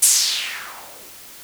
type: noise with low-pass filter sweep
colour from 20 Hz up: violet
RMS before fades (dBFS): -21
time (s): 0.02-1.1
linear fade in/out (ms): 10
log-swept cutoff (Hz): 9700 to 350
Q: 2.4
effects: white hiss -41 dBFS RMS until 1.43 s